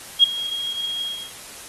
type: tone with ADSR envelope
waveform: sine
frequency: 3271 Hz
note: G#7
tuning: 27 cents flat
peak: -6 dBFS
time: 0.19-1.32 s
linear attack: 46 ms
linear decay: 9 ms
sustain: -18 dB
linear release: 260 ms
effects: white hiss -39 dBFS RMS until 1.68 s + AAC 32 kbps